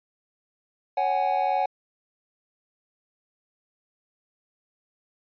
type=chord; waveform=triangle; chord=C# suspended fourth; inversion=none; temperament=equal with one note detuned; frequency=554.4 / 748.6 / 830.6 Hz; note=C#5 / F#5 / G#5; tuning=0 / +20 / 0 cents; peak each=-28 / -22 / -24 dBFS; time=0.97-1.66 s; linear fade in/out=5 ms; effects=resampled to 11025 Hz